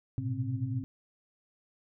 sine tone cluster, 108.1 / 121.4 / 130.1 / 265 Hz, A2 / B2 / C3 / C4, -30 / -29 / -9 / +22 cents, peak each -36 / -34 / -36 / -38 dBFS, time 0.18-0.84 s, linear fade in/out 0 ms, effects none

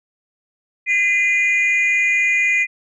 sine tone pair together, 2039 / 2437 Hz, C7 / D#7, -45 / -37 cents, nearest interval minor third, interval 308 cents, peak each -15 dBFS, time 0.86-2.67 s, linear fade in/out 50 ms, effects tanh soft clip ceiling -10 dBFS

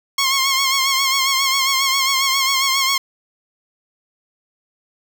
10% pulse tone with vibrato, 1079 Hz, C#6, 47 cents flat, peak -7 dBFS, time 0.18-2.98 s, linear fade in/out 5 ms, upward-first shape sine, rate 7.4 Hz, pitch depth 51 cents each way, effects none

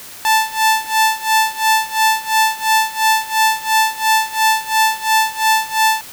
sawtooth tone with tremolo, 880 Hz, A5, in tune, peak -6 dBFS, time 0.25-6.01 s, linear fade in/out 0 ms, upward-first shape sine, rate 2.9 Hz, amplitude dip 90%, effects white hiss -35 dBFS RMS until 6.12 s

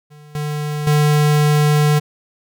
square tone with level steps, 149.2 Hz, D3, 28 cents sharp, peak -40 / -21 / -12 dBFS, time 0.1-2 s, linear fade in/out 20 ms, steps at 0.35 / 0.87 s, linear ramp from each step 2 ms, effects none

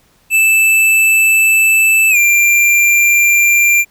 square tone with pitch glide, 2637 to 2377 Hz, E7 to D7, 0 to +20 cents, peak -8 dBFS, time 0.3-3.85 s, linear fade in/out 50 ms, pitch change -180 cents, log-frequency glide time 2.1-2.17 s, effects pink hiss -53 dBFS RMS until 3.9 s

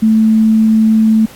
sine tone, 220 Hz, A3, in tune, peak -6 dBFS, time 0.02-1.26 s, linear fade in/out 10 ms, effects pink hiss -38 dBFS RMS until 1.35 s + AAC 64 kbps

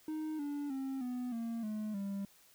triangle tone with pitch steps, 311.1 / 288.6 / 267.7 / 248.4 / 230.4 / 213.7 / 198.26 Hz, D#4 / D4 / C4 / B3 / A#3 / G#3 / G3, 0 / -30 / +40 / +10 / -20 / +50 / +20 cents, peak -34 dBFS, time 0.08-2.25 s, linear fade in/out 2 ms, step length 310 ms, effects white hiss -64 dBFS RMS until 2.54 s

